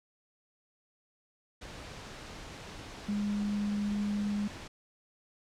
sine tone in noise, 205.7 Hz, G#3, 16 cents flat, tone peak -29 dBFS, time 3.08-4.48 s, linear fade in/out 10 ms, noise pink, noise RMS -45 dBFS, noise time 1.61-4.68 s, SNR +13 dB, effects low-pass 6000 Hz 12 dB/octave

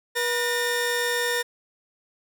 sawtooth tone pair together, 482.6 / 1822 Hz, B4 / A#6, -40 / -40 cents, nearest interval octave + major seventh, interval 2300 cents, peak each -22 dBFS, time 0.15-1.43 s, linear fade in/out 20 ms, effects none

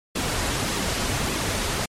pink noise with flanger, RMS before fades -25 dBFS, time 0.15-1.86 s, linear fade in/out 10 ms, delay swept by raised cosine 1.3 to 6.7 ms, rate 1.7 Hz, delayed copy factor -0.5, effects low-pass 10000 Hz 12 dB/octave + MP3 64 kbps

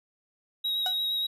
triangle tone with vibrato, 3816 Hz, A#7, 40 cents sharp, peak -25 dBFS, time 0.64-1.27 s, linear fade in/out 10 ms, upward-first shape sine, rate 8.6 Hz, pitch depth 16 cents each way
35% pulse tone with exponential decay, 740 Hz, F#5, in tune, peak -26 dBFS, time 0.86-0.98 s, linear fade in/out 2 ms, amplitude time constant 24 ms
effects none

